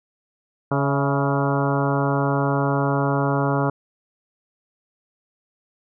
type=harmonic tone with a mistuned harmonic; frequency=140 Hz; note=C#3; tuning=18 cents sharp; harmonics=1 / 2 / 3 / 4 / 5 / 6 / 7 / 8 / 9 / 10; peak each=-22 / -25 / -27 / -28 / -29 / -30 / -30 / -31 / -32 / -32 dBFS; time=0.71-3.7 s; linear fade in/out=5 ms; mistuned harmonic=5; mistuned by=-50 cents; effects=none